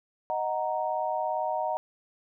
sine chord, D# minor, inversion none, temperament equal, 622.3 / 740 / 932.3 Hz, D#5 / F#5 / A#5, 0 / 0 / 0 cents, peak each -31 dBFS, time 0.3-1.77 s, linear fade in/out 0 ms, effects none

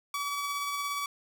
sawtooth tone with tremolo, 1142 Hz, D6, 49 cents flat, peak -26 dBFS, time 0.14-1.06 s, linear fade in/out 2 ms, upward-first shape triangle, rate 17 Hz, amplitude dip 30%, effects none

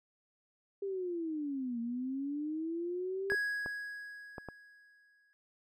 sine linear two-way sweep, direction down then up, 401 to 229.9 to 401 Hz, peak -34 dBFS, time 0.82-3.35 s, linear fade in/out 5 ms, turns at 1.8 s
triangle tone with exponential decay, 1661.2 Hz, G#6, in tune, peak -27 dBFS, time 3.3-5.33 s, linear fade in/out 0 ms, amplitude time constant 440 ms
clicks, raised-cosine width 1 ms, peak -27 dBFS, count 4, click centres 3.32 / 3.661 / 4.382 / 4.487 s
effects none

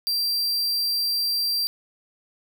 45% pulse tone, 4715 Hz, D8, 6 cents sharp, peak -21 dBFS, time 0.07-1.67 s, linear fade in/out 0 ms, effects none

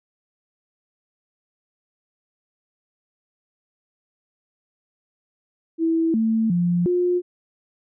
sine tone with pitch steps, 327.3 / 223.2 / 174.7 / 356.3 Hz, E4 / A3 / F3 / F4, -12 / +25 / +1 / +35 cents, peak -17 dBFS, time 5.78-7.22 s, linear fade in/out 50 ms, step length 360 ms, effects none

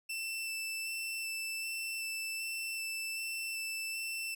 sawtooth tone with vibrato, 2662 Hz, E7, 16 cents sharp, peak -33 dBFS, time 0.09-4.35 s, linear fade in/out 10 ms, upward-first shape square, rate 1.3 Hz, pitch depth 8 cents each way, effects none

